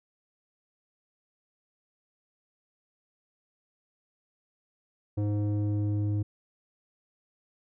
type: tone with low-pass filter sweep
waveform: square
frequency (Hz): 103.83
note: G#2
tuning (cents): 0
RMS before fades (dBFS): -28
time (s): 5.17-6.23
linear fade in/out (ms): 10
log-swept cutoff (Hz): 430 to 260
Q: 1.4
effects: none